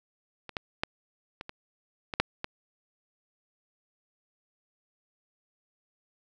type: clicks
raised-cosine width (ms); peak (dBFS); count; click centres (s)
0.3; -24 / -15 / -11 / -22 / -23 / -17 / -6 / -16; 8; 0.493 / 0.568 / 0.835 / 1.411 / 1.494 / 2.138 / 2.2 / 2.444
effects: none